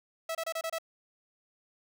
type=tone bursts; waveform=sawtooth; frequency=653 Hz; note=E5; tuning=17 cents flat; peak=-28 dBFS; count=6; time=0.29-0.785 s; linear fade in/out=5 ms; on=60 ms; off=27 ms; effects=none